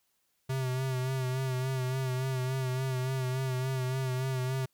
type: tone with vibrato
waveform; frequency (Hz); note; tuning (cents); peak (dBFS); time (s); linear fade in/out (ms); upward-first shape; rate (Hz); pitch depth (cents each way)
square; 130; C3; -11; -30; 0.49-4.66; 10; sine; 3.5; 41
effects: white hiss -75 dBFS RMS until 4.73 s